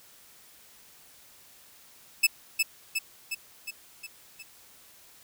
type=tone with echo; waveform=sawtooth; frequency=2616 Hz; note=E7; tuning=14 cents flat; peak=-14 dBFS; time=2.23-2.27 s; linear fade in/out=10 ms; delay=360 ms; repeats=6; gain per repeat=-4 dB; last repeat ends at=4.43 s; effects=white hiss -55 dBFS RMS until 5.23 s